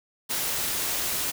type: noise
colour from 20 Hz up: white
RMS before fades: -28 dBFS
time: 0.29-1.32 s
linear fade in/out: 20 ms
effects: none